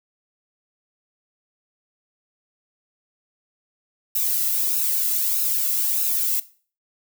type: noise with flanger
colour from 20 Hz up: violet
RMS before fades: -22 dBFS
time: 4.15-6.4 s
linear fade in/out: 5 ms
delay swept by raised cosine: 0.75 to 1.52 ms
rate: 1.6 Hz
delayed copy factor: +0.55
effects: noise-tail reverb RT60 0.4 s tail -17 dB re dry